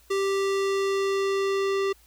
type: tone with low-pass filter sweep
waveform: square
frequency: 392 Hz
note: G4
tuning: in tune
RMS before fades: -25 dBFS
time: 0.1-1.93 s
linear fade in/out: 10 ms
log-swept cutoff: 8700 to 4700 Hz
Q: 0.73
effects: added 57 Hz sine -58 dBFS peak until 2.06 s + white hiss -59 dBFS RMS until 2.06 s